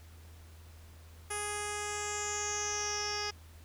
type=tone with low-pass filter sweep; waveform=10% pulse; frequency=415.3 Hz; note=G#4; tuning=in tune; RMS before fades=-36 dBFS; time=1.3-3.31 s; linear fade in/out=10 ms; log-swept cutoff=10000 to 5000 Hz; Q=7.6; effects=added 81 Hz sine -51 dBFS peak until 3.64 s + pink hiss -60 dBFS RMS until 3.64 s

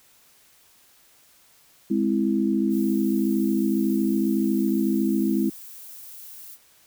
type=chord; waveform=sine; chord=Ab augmented; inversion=none; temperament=equal; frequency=207.7 / 261.6 / 329.6 Hz; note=Ab3 / C4 / E4; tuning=0 / 0 / 0 cents; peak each=-23 / -25 / -24 dBFS; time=1.9-5.5 s; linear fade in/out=10 ms
type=noise; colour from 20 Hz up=violet; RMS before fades=-42 dBFS; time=2.69-6.58 s; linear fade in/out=50 ms
effects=white hiss -57 dBFS RMS until 6.86 s

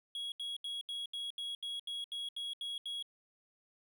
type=tone bursts; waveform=triangle; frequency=3322 Hz; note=G#7; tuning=in tune; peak=-36 dBFS; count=12; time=0.15-3.026 s; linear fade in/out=2 ms; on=170 ms; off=76 ms; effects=none

